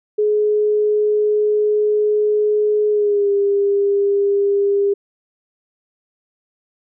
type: tone with pitch glide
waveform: sine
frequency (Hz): 421.3 to 401.6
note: G#4 to G4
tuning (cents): +25 to +42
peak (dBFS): -13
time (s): 0.18-4.94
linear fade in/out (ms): 10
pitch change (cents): -83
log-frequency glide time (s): 2.9-3.3
effects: none